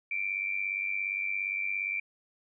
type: tone with amplitude modulation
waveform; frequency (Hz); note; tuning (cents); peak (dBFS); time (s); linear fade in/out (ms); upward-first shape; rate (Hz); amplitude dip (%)
sine; 2349; D7; 0; -26; 0.11-2; 5; sine; 97.3; 75
effects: none